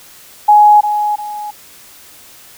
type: tone with echo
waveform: sine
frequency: 837 Hz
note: G#5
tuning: 13 cents sharp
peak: -3 dBFS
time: 0.48-0.81 s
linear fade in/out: 10 ms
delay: 350 ms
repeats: 2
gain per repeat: -9 dB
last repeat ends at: 1.51 s
effects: white hiss -40 dBFS RMS until 2.57 s